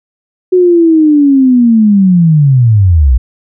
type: linear sweep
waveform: sine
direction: down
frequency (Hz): 370 to 56.2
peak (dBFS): -3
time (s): 0.52-3.18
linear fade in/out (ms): 10
effects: none